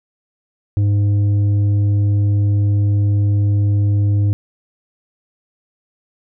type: tone with tanh clipping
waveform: sine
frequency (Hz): 101.9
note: G#2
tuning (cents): -32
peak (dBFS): -13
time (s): 0.77-4.33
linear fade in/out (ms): 0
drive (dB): 6
effects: none